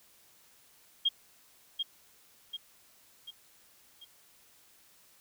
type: tone with echo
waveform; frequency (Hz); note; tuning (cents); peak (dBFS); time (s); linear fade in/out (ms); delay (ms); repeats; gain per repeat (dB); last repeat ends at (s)
sine; 3235; G#7; -46; -23; 1.05-1.09; 10; 740; 4; -6; 4.05
effects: white hiss -62 dBFS RMS until 5.2 s